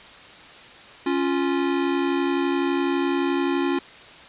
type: tone pair together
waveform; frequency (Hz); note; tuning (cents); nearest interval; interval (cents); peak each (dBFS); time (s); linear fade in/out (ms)
square; 277.6 / 349.4; C#4 / F4; +3 / +1; major third; 398; -24; 1.06-3.79; 5
effects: white hiss -44 dBFS RMS until 4.28 s + resampled to 8000 Hz